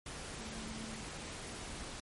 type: tone in noise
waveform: sine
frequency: 221.1 Hz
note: A3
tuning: 9 cents sharp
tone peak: -46 dBFS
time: 0.38-1.01 s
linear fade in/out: 2 ms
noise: pink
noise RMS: -45 dBFS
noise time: 0.06-2 s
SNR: -4 dB
effects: MP3 48 kbps